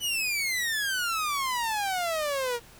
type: exponential sweep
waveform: sawtooth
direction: down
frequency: 3007 to 464 Hz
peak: -23 dBFS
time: 0-2.6 s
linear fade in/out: 50 ms
effects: pink hiss -52 dBFS RMS until 2.79 s